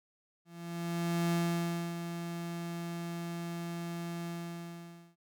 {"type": "tone with ADSR envelope", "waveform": "35% pulse", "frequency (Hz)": 170.2, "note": "F3", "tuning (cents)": -44, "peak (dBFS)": -26, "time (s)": [0.45, 5.16], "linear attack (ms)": 870, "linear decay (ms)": 620, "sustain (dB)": -9, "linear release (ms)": 890, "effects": []}